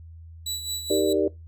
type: tone with tremolo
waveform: 25% pulse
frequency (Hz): 3937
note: B7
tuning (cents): -6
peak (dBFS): -23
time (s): 0.46-1.13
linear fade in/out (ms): 5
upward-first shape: sine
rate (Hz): 4.7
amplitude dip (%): 60
type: chord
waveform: sine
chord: Eb major seventh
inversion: none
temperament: equal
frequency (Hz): 311.1 / 392 / 466.2 / 587.3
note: Eb4 / G4 / Bb4 / D5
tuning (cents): 0 / 0 / 0 / 0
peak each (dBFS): -26 / -23 / -26 / -26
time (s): 0.9-1.28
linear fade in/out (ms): 5
effects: noise-tail reverb RT60 0.2 s tail -20 dB re dry + added 82 Hz sine -41 dBFS peak until 1.47 s